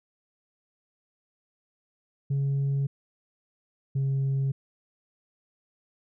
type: tone pair in turn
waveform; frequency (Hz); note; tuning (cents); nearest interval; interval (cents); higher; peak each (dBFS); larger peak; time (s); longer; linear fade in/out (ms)
sine; 138.59 / 135.97; C#3 / C#3; 0 / -33; unison; 33; first; -21; neither; 2.3-2.87 / 3.95-4.52; neither; 10
effects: tanh soft clip ceiling -22 dBFS